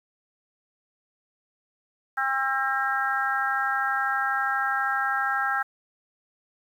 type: harmonic tone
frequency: 267.6 Hz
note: C4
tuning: 39 cents sharp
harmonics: 3 / 4 / 5 / 6 / 7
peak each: -29 / -38 / -27 / -27 / -35 dBFS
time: 2.17-5.63 s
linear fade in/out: 10 ms
effects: 9-bit